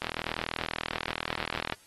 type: click train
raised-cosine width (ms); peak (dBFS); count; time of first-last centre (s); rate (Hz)
0.3; -14; 70; 0.02-1.724; 40.5
effects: white hiss -58 dBFS RMS until 1.86 s + AAC 32 kbps